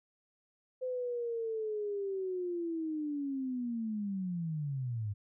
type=linear sweep; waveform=sine; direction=down; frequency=514 to 98.9 Hz; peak=-33 dBFS; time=0.81-5.14 s; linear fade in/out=20 ms; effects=none